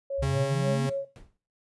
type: tone with tremolo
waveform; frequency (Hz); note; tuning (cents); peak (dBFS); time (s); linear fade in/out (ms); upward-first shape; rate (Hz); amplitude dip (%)
sine; 551; C#5; -11; -26; 0.1-1.05; 5; sine; 3.8; 100
type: linear sweep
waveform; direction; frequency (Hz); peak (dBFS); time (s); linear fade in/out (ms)
sine; up; 54.6 to 251.4; -30; 0.18-0.88; 20
type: tone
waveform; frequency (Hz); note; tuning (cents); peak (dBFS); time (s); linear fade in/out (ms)
45% pulse; 136.4; C#3; -28; -25; 0.22-0.9; 10
type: noise with exponential decay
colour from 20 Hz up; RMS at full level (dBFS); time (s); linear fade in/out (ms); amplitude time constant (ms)
brown; -37; 1.16-1.37; 0; 44
effects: noise-tail reverb RT60 0.4 s tail -18 dB re dry + resampled to 24000 Hz